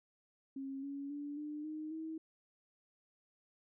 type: tone with pitch steps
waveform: sine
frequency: 270.9 / 280 / 289.3 / 299 / 309 / 319.4 Hz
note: C#4 / C#4 / D4 / D4 / D#4 / D#4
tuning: -40 / +18 / -26 / +31 / -12 / +45 cents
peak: -40 dBFS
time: 0.56-2.18 s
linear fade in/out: 5 ms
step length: 270 ms
effects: none